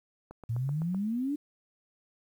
click train, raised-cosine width 1 ms, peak -31 dBFS, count 6, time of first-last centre 0.31-0.946 s, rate 7.86 Hz
sine exponential sweep, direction up, 111.2 to 300.6 Hz, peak -28 dBFS, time 0.49-1.36 s, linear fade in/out 10 ms
effects 10-bit

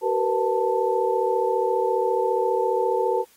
sine tone cluster, 380 / 462.7 / 497.4 / 884 Hz, F#4 / A#4 / B4 / A5, +46 / -13 / +12 / +8 cents, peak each -25 dBFS, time 0.01-3.25 s, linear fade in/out 50 ms, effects white hiss -57 dBFS RMS until 3.36 s + AAC 48 kbps

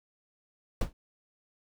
brown noise with exponential decay, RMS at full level -21 dBFS, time 0.81-0.93 s, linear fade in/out 2 ms, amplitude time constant 24 ms, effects none

